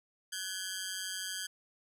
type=ring-modulated tone; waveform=10% pulse; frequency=1594 Hz; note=G6; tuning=28 cents sharp; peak=-25 dBFS; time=0.32-1.47 s; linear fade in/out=10 ms; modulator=93.9 Hz; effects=none